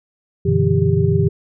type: tone cluster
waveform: sine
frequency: 94.3 / 121.2 / 147.9 / 166.4 / 395.8 Hz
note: F#2 / B2 / D3 / E3 / G4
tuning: +33 / -32 / +13 / +17 / +17 cents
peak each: -19 dBFS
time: 0.45-1.29 s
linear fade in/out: 10 ms
effects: none